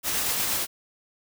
white noise with tremolo, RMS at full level -25 dBFS, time 0.03-0.67 s, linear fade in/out 50 ms, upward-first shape triangle, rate 8.5 Hz, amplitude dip 30%, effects none

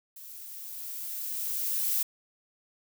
violet noise with level ramp, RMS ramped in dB -46 to -27 dBFS, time 0.16-2.03 s, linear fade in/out 5 ms, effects none

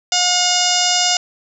harmonic tone with a mistuned harmonic, 718 Hz, F5, 48 cents sharp, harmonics 1 / 2 / 3 / 4 / 5 / 6 / 7 / 8 / 9 / 10, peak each -21 / -27 / -27 / -21 / -23 / -27 / -19 / -23 / -24 / -23 dBFS, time 0.12-1.17 s, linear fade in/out 2 ms, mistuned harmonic 10, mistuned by +25 cents, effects none

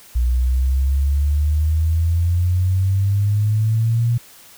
sine exponential sweep, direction up, 59.7 to 119.7 Hz, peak -14 dBFS, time 0.15-4.18 s, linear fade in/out 10 ms, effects white hiss -45 dBFS RMS until 4.57 s

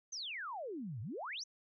sine exponential two-way sweep, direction down then up, 6460 to 99 to 6460 Hz, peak -40 dBFS, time 0.12-1.44 s, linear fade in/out 10 ms, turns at 1.01 s, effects none

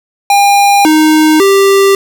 square tone with pitch steps, 805 / 310.6 / 393.1 Hz, G5 / D#4 / G4, +46 / -3 / +5 cents, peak -5 dBFS, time 0.3-1.95 s, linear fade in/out 2 ms, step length 550 ms, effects none

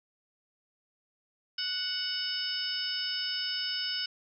harmonic tone with a mistuned harmonic, 740 Hz, F#5, in tune, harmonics 2 / 3 / 4 / 5 / 6 / 7, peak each -40 / -45 / -35 / -44 / -39 / -34 dBFS, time 1.58-4.06 s, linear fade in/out 5 ms, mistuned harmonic 6, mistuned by +71 cents, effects none

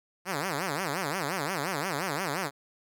5% pulse tone with vibrato, 164.81 Hz, E3, in tune, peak -18 dBFS, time 0.25-2.51 s, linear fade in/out 50 ms, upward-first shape sine, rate 5.7 Hz, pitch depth 300 cents each way, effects none

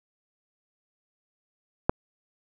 click, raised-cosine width 1 ms, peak -5 dBFS, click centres 1.895 s, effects none

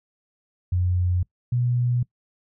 sine tone pair in turn, 89.8 / 122.34 Hz, F2 / B2, +49 / -16 cents, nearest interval perfect fourth, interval 535 cents, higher second, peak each -19 dBFS, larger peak neither, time 0.72-1.23 / 1.52-2.03 s, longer neither, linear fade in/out 5 ms, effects noise-tail reverb RT60 0.1 s tail -22 dB re dry

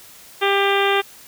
harmonic tone, 397.2 Hz, G4, 23 cents sharp, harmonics 1 / 2 / 3 / 4 / 5 / 6 / 7 / 8 / 9, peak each -19 / -22 / -24 / -25 / -26 / -27 / -27 / -28 / -29 dBFS, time 0.41-1.02 s, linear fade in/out 20 ms, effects white hiss -44 dBFS RMS until 1.27 s

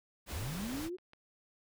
pink noise, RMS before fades -43 dBFS, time 0.26-0.9 s, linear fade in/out 50 ms
sine linear sweep, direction up, 53 to 377.7 Hz, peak -37 dBFS, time 0.31-0.97 s, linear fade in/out 20 ms
clicks, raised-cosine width 0.3 ms, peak -38 / -48 / -39 dBFS, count 3, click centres 0.798 / 0.985 / 1.134 s
effects none

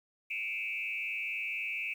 sine tone with frequency modulation, 2460 Hz, D#7, 20 cents flat, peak -33 dBFS, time 0.3-1.94 s, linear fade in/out 10 ms, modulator 104 Hz, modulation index 2.2, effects 10-bit

